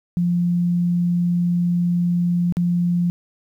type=tone with dropouts; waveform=sine; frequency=174.61 Hz; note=F3; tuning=in tune; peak=-16 dBFS; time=0.17-3.1 s; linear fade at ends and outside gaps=0 ms; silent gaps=2.524-2.569 s; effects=9-bit